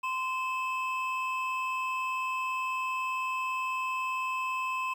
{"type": "tone pair together", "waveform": "triangle", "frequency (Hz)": [1035, 2603], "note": ["C6", "E7"], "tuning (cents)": [-19, -22], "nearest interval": "octave + major third", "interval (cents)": 1597, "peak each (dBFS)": [-29, -33], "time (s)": [0.03, 4.94], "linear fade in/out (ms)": 10, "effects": ["10-bit"]}